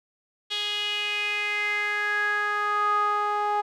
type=tone with band-pass filter sweep; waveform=sawtooth; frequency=415.3 Hz; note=G#4; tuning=in tune; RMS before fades=-26 dBFS; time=0.5-3.62 s; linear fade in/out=20 ms; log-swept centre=3400 to 940 Hz; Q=5.6; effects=none